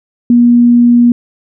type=tone; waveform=sine; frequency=239.7 Hz; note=A#3; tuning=48 cents sharp; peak=-3 dBFS; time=0.3-1.12 s; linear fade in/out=2 ms; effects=none